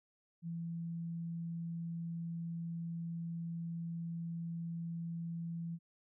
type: tone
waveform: sine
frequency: 167.7 Hz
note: E3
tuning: 30 cents sharp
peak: -38 dBFS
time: 0.42-5.79 s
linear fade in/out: 50 ms
effects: none